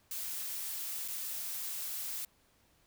blue noise with dropouts, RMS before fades -39 dBFS, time 0.11-2.25 s, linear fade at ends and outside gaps 2 ms, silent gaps 1.079-1.083 s, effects pink hiss -69 dBFS RMS until 2.86 s

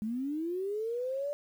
sine linear sweep, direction up, 207.7 to 587.3 Hz, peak -31 dBFS, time 0.02-1.33 s, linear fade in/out 0 ms, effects 10-bit

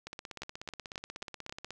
two click trains, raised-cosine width 0.2 ms, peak -24 / -21 dBFS, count 28 / 5, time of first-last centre 0.07-1.706 / 0.42-1.495 s, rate 16.5 / 3.72 Hz, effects none

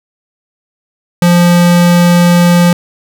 square tone, 174.5 Hz, F3, 1 cent flat, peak -5 dBFS, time 1.22-2.73 s, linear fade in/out 2 ms, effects none

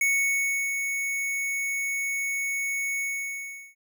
square tone with ADSR envelope, 2217 Hz, C#7, in tune, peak -21 dBFS, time 0.01-3.75 s, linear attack 3 ms, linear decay 700 ms, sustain -6 dB, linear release 750 ms, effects none

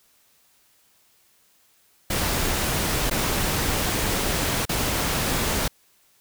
pink noise with dropouts, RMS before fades -24 dBFS, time 2.1-5.68 s, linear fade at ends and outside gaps 5 ms, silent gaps 3.099-3.11 / 4.654-4.692 s, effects white hiss -61 dBFS RMS until 6.2 s

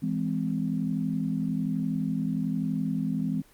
sine chord, E augmented, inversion none, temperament just, 164.81 / 206 / 257.5 Hz, E3 / G#3 / B#3, 0 / -14 / -28 cents, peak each -30 dBFS, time 0.02-3.42 s, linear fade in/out 10 ms, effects pink hiss -58 dBFS RMS until 3.53 s + Opus 24 kbps

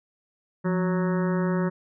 harmonic tone with a mistuned harmonic, 185 Hz, F#3, in tune, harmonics 1 / 2 / 3 / 5 / 6 / 7 / 8 / 9 / 10, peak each -23 / -29 / -33 / -37 / -39 / -40 / -41 / -42 / -43 dBFS, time 0.64-1.7 s, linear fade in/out 20 ms, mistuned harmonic 1, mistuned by -93 cents, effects none

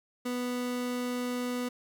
30% pulse tone, 246.9 Hz, B3, in tune, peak -28 dBFS, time 0.25-1.69 s, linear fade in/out 10 ms, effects none

